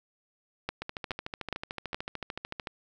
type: two click trains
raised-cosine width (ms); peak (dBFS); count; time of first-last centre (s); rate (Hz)
0.3; -19 / -15; 26 / 4; 0.82-2.672 / 0.69-1.945; 13.5 / 2.39
effects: none